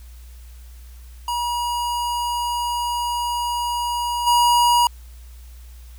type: tone with level steps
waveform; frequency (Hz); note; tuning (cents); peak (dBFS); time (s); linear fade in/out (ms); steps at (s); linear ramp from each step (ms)
square; 960; B5; -49; -22 / -14; 1.28-4.87; 2; 4.26; 20
effects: added 60 Hz sine -38 dBFS peak until 5.98 s + white hiss -53 dBFS RMS until 5.98 s